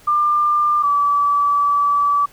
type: tone pair in turn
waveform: sine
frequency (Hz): 1195 / 1152.2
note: D6 / D6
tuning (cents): +30 / -33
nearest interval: minor second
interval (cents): 63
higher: first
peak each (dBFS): -13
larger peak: neither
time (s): 0.07-0.83 / 0.83-2.26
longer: second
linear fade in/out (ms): 10
effects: pink hiss -48 dBFS RMS until 2.32 s